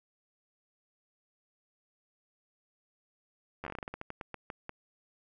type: slowing click train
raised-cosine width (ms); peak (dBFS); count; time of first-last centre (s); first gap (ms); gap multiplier
0.5; -24; 17; 3.64-4.694; 11; 1.21
effects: none